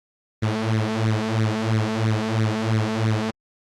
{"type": "tone with flanger", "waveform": "sawtooth", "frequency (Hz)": 110, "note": "A2", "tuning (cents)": 0, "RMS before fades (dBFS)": -22, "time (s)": [0.42, 3.31], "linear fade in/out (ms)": 10, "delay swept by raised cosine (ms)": [0.49, 4.69], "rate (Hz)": 3, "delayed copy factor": 0.75, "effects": ["low-pass 6000 Hz 12 dB/octave", "Opus 32 kbps"]}